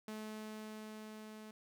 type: tone with level ramp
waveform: sawtooth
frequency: 215.8 Hz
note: A3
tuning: 33 cents flat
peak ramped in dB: -39 to -46 dBFS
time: 0.08-1.51 s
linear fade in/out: 2 ms
effects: none